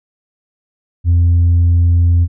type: tone with tanh clipping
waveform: sine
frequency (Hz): 86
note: F2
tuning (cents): -26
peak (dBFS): -8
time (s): 1.04-2.28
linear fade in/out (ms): 50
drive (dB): 1
effects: none